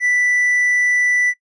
triangle tone, 1975.5 Hz, B6, in tune, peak -12 dBFS, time 0-1.34 s, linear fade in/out 50 ms, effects noise-tail reverb RT60 0.1 s tail -21 dB re dry + resampled to 24000 Hz

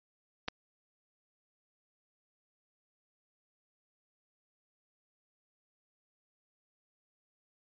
clicks, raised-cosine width 0.2 ms, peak -25 / -15 dBFS, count 2, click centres 0.48 / 0.484 s, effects resampled to 11025 Hz

